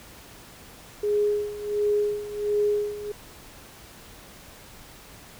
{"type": "tone with tremolo", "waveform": "sine", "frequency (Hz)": 415.3, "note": "G#4", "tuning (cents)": 0, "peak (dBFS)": -19, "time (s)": [1.03, 3.12], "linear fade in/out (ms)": 5, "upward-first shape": "sine", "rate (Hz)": 1.4, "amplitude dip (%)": 80, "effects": ["pink hiss -47 dBFS RMS until 5.39 s"]}